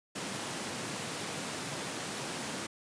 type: high-pass noise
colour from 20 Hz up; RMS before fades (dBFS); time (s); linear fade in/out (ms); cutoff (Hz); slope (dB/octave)
pink; -38; 0.15-2.67; 10; 130; 24
effects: resampled to 22050 Hz